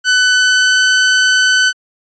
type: tone with pitch glide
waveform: sawtooth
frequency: 1500 to 1509.6 Hz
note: F#6 to F#6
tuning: +23 to +34 cents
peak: -5 dBFS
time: 0.04-1.73 s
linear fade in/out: 50 ms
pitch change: +11 cents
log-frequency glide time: 0.26-0.85 s
effects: resampled to 16000 Hz